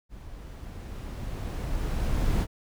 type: noise with level ramp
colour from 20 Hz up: brown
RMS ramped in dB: -44 to -24 dBFS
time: 0.09-2.47 s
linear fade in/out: 50 ms
effects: none